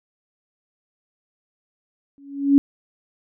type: tone with exponential growth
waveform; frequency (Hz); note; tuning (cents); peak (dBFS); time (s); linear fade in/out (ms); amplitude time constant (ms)
sine; 279.9; C#4; +17; -7; 2.18-2.58; 0; 86
effects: none